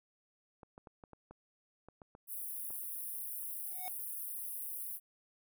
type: clicks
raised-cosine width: 1 ms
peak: -38 dBFS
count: 10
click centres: 0.632 / 0.779 / 0.872 / 1.038 / 1.133 / 1.31 / 1.886 / 2.018 / 2.151 / 2.705 s
type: high-pass noise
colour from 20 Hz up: white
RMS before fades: -42 dBFS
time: 2.27-5 s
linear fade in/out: 50 ms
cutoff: 9400 Hz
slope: 96 dB/octave
type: tone with exponential growth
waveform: square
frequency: 737 Hz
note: F#5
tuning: 7 cents flat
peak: -40 dBFS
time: 3.64-3.88 s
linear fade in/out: 0 ms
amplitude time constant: 52 ms
effects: none